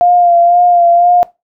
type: tone with vibrato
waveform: sine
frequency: 698.5 Hz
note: F5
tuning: in tune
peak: -5 dBFS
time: 0.01-1.23 s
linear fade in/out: 0 ms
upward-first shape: sine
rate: 2 Hz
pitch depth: 30 cents each way
effects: noise-tail reverb RT60 0.2 s tail -18 dB re dry